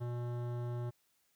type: tone with hard clipping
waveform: sine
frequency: 120.8 Hz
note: B2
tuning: 38 cents flat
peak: -38 dBFS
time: 0-0.91 s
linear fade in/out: 20 ms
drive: 16 dB
effects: white hiss -75 dBFS RMS until 1.35 s